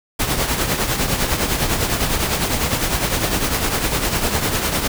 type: noise with tremolo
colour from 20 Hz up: pink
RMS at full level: -17 dBFS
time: 0.19-4.88 s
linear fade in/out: 10 ms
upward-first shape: triangle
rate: 9.9 Hz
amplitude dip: 60%
effects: none